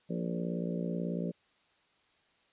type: harmonic tone with a mistuned harmonic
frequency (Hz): 58.27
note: A#1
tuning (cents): 0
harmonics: 3 / 4 / 5 / 6 / 7 / 8 / 9 / 10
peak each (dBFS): -34 / -39 / -43 / -45 / -43 / -44 / -45 / -45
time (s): 0.09-1.32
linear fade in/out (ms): 20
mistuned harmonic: 8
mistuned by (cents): +20
effects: white hiss -69 dBFS RMS until 2.52 s + resampled to 8000 Hz